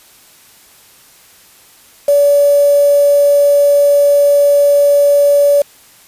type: tone with quantisation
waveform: sine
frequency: 573 Hz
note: D5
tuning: 43 cents flat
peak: -6 dBFS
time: 2.08-5.62 s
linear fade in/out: 5 ms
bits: 4
effects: white hiss -44 dBFS RMS until 6.07 s + resampled to 32000 Hz